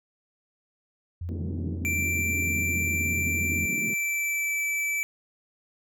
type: tone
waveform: sine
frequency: 86.8 Hz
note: F2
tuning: 10 cents flat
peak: -30 dBFS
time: 1.21-3.66 s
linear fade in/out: 5 ms
type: band-pass noise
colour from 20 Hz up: pink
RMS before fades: -35 dBFS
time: 1.29-3.94 s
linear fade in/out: 0 ms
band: 150 to 320 Hz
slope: 24 dB/octave
type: tone with pitch glide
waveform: square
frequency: 2349 to 2315 Hz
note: D7 to D7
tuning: 0 to -25 cents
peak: -26 dBFS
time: 1.85-5.03 s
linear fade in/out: 0 ms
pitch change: -25 cents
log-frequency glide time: 3.58-4.58 s
effects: none